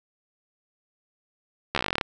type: slowing click train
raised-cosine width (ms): 0.3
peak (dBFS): -8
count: 14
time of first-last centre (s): 1.75-2.012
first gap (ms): 13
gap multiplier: 1.07
effects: none